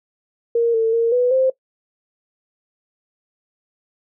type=tone with pitch steps; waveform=sine; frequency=466.6 / 449.5 / 461.5 / 493.9 / 523 Hz; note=A#4 / A4 / A#4 / B4 / C5; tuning=+2 / +37 / -17 / 0 / -1 cents; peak=-13 dBFS; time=0.55-1.5 s; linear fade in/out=5 ms; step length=190 ms; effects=noise-tail reverb RT60 0.1 s tail -19 dB re dry